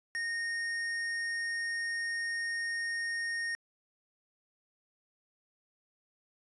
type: tone with tanh clipping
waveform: sine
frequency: 1850 Hz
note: A#6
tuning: 14 cents flat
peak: -34 dBFS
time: 0.15-3.55 s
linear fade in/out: 0 ms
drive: 14 dB
effects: resampled to 24000 Hz